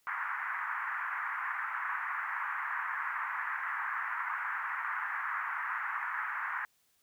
white band-pass noise, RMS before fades -36 dBFS, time 0.07-6.65 s, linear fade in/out 0 ms, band 940 to 1900 Hz, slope 48 dB/octave, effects white hiss -72 dBFS RMS until 7.02 s

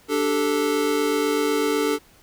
square chord, D suspended fourth, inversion none, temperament equal, 293.7 / 392 / 440 Hz, D4 / G4 / A4, 0 / 0 / 0 cents, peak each -25 / -28 / -23 dBFS, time 0.08-1.99 s, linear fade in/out 50 ms, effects pink hiss -54 dBFS RMS until 2.22 s

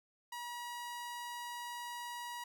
sawtooth tone, 961 Hz, B5, 48 cents flat, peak -38 dBFS, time 0.32-2.44 s, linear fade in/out 5 ms, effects none

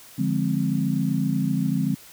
sine chord, D half-diminished seventh, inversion none, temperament equal, 146.83 / 174.61 / 207.7 / 261.6 Hz, D3 / F3 / Ab3 / C4, 0 / 0 / 0 / 0 cents, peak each -26 dBFS, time 0.18-1.95 s, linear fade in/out 10 ms, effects white hiss -47 dBFS RMS until 2.12 s

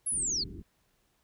sine linear sweep, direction down, 11175 to 4141 Hz, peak -28 dBFS, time 0.06-0.44 s, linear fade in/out 10 ms
pink low-pass noise, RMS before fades -44 dBFS, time 0.11-0.63 s, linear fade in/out 20 ms, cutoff 410 Hz, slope 96 dB/octave
effects pink hiss -72 dBFS RMS until 1.23 s

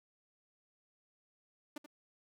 sawtooth tone with echo, 297.2 Hz, D4, 21 cents sharp, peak -37 dBFS, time 1.76-1.78 s, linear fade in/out 5 ms, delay 82 ms, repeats 1, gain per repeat -10 dB, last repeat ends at 1.862 s, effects none

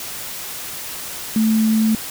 sine tone in noise, 220 Hz, A3, in tune, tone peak -13 dBFS, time 1.36-1.95 s, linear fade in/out 2 ms, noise white, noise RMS -30 dBFS, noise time 0-2.1 s, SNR +14 dB, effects none

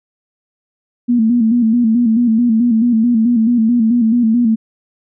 sine tone with vibrato, 231.7 Hz, A#3, 10 cents flat, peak -9 dBFS, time 1.08-4.56 s, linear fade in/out 20 ms, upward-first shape square, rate 4.6 Hz, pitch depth 73 cents each way, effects none

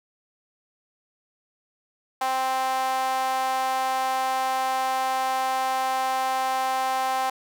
sawtooth tone with high-pass filter, 261.6 Hz, C4, in tune, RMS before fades -25 dBFS, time 2.21-7.3 s, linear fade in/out 5 ms, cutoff 840 Hz, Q 4.8, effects none

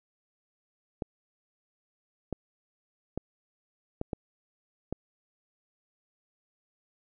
clicks, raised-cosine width 2 ms, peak -18 dBFS, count 6, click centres 1.022 / 2.327 / 3.176 / 4.014 / 4.132 / 4.926 s, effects none

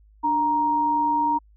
sine tone pair together, 295.1 / 937 Hz, D4 / A#5, +8 / +9 cents, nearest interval octave + minor sixth, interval 2001 cents, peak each -28 / -19 dBFS, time 0.23-1.39 s, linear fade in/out 20 ms, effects added 52 Hz sine -51 dBFS peak until 1.56 s

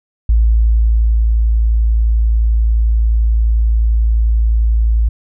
sine tone with ADSR envelope, 55.7 Hz, A1, 22 cents sharp, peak -7 dBFS, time 0.29-5.09 s, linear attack 4 ms, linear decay 1000 ms, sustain -2 dB, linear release 8 ms, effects none

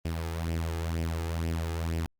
sawtooth tone with flanger, 82.41 Hz, E2, in tune, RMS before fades -31 dBFS, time 0.05-2.06 s, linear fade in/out 0 ms, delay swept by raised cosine 0.37 to 2.47 ms, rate 2.1 Hz, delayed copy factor +0.6, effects Opus 24 kbps

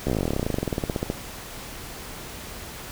slowing click train, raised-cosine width 2 ms, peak -11 dBFS, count 30, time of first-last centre 0.07-1.101 s, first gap 14 ms, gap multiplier 1.06, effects pink hiss -38 dBFS RMS until 2.91 s

